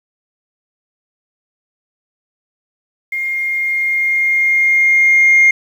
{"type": "tone with level ramp", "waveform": "sine", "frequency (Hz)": 2125, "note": "C7", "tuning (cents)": 26, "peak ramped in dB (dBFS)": [-17, -4], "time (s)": [3.12, 5.51], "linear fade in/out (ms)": 5, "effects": ["tanh soft clip ceiling -3 dBFS", "7-bit"]}